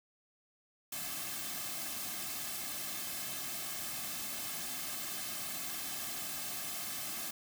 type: noise with comb filter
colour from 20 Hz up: white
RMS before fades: -40 dBFS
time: 0.92-7.31 s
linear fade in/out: 5 ms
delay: 2.1 ms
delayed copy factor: -0.75
effects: none